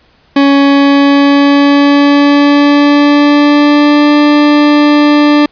40% pulse tone with pitch glide, 279.1 to 294.7 Hz, C#4 to D4, +12 to +6 cents, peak -3 dBFS, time 0.36-5.46 s, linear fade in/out 5 ms, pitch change +94 cents, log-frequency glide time 0.55-4.15 s, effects pink hiss -48 dBFS RMS until 5.51 s + resampled to 11025 Hz

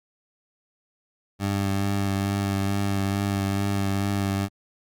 20% pulse tone with vibrato, 99 Hz, G2, 18 cents sharp, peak -18 dBFS, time 1.39-4.49 s, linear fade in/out 50 ms, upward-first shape triangle, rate 2.3 Hz, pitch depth 23 cents each way, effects Opus 48 kbps

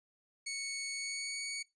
15% pulse tone with pitch glide, 2217 to 2240 Hz, C#7 to C#7, 0 to +18 cents, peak -30 dBFS, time 0.46-1.63 s, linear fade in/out 10 ms, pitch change +18 cents, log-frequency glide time 0.92-1.39 s, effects noise-tail reverb RT60 0.2 s tail -20 dB re dry + resampled to 22050 Hz

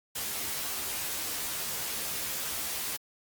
white noise with comb filter, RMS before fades -34 dBFS, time 0.15-2.97 s, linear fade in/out 10 ms, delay 13 ms, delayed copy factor +0.9, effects Opus 48 kbps

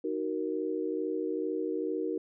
sine chord, D# minor, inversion none, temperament just, 311.1 / 373.4 / 466.7 Hz, D#4 / F#4 / A#4, 0 / +16 / +2 cents, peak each -34 dBFS, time 0.04-2.18 s, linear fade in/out 5 ms, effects none

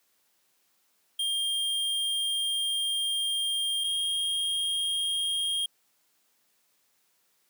square tone pair in turn, 3207 / 3235 Hz, G7 / G#7, +39 / -46 cents, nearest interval unison, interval 15 cents, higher second, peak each -27 dBFS, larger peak neither, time 1.19-3.84 / 3.84-5.66 s, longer first, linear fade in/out 5 ms, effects white hiss -70 dBFS RMS until 7.49 s + high-pass 150 Hz 12 dB/octave

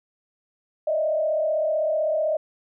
sine tone with frequency modulation, 622.3 Hz, D#5, in tune, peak -20 dBFS, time 0.87-2.37 s, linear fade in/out 5 ms, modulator 35.8 Hz, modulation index 0.87, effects none

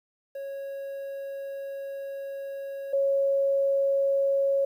triangle / sine tone pair in turn, 551 / 551 Hz, C#5 / C#5, -11 / -11 cents, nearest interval unison, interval 0 cents, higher neither, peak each -31 / -21 dBFS, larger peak second, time 0.35-2.93 / 2.93-4.65 s, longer first, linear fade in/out 5 ms, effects 10-bit

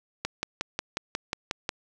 click train, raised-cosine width 0.2 ms, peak -11 dBFS, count 9, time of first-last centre 0.25-1.691 s, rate 5.55 Hz, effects none

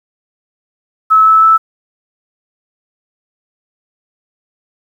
sine tone with pitch steps, 1298 / 1306.3 / 1314.6 Hz, E6 / E6 / E6, -27 / -16 / -5 cents, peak -4 dBFS, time 1.1-1.58 s, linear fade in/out 20 ms, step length 160 ms, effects 7-bit

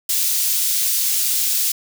white high-pass noise, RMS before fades -19 dBFS, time 0.09-1.72 s, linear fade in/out 5 ms, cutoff 3900 Hz, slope 12 dB/octave, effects none

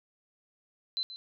sine tone with echo, 4052 Hz, B7, 44 cents sharp, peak -29 dBFS, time 0.97-1.03 s, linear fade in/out 0 ms, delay 130 ms, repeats 1, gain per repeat -12 dB, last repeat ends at 1.16 s, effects none

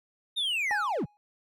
triangle linear sweep, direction down, 3735 to 78.5 Hz, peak -25 dBFS, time 0.36-1.06 s, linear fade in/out 20 ms
triangle tone with exponential decay, 830.6 Hz, G#5, in tune, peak -24 dBFS, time 0.71-1.17 s, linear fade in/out 0 ms, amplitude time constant 98 ms
effects none

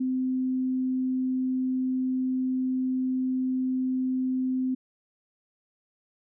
sine tone, 257.8 Hz, C4, 26 cents flat, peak -24 dBFS, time 0-4.75 s, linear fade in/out 10 ms, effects none

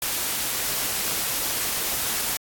white noise, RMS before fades -26 dBFS, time 0.02-2.37 s, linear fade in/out 2 ms, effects AAC 64 kbps

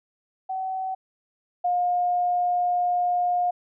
sine tone pair in turn, 757 / 712.6 Hz, F#5 / F5, +39 / +35 cents, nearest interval minor second, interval 104 cents, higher first, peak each -26 / -20 dBFS, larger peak second, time 0.49-0.95 / 1.64-3.51 s, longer second, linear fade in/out 10 ms, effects none

